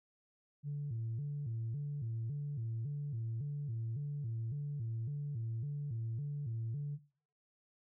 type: tone with vibrato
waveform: sine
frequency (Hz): 128.3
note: C3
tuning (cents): -34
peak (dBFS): -35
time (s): 0.63-6.99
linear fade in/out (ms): 50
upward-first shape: square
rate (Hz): 1.8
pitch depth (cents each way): 210
effects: noise-tail reverb RT60 0.5 s tail -21 dB re dry + tanh soft clip ceiling -33 dBFS